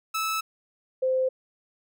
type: tone pair in turn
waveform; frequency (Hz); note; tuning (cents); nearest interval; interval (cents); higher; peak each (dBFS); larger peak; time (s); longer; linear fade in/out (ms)
sawtooth / sine; 1307 / 518.7; E6 / C5; -15 / -15; octave + major third; 1600; first; -22 / -21; second; 0.14-0.41 / 1.02-1.29; neither; 10
effects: none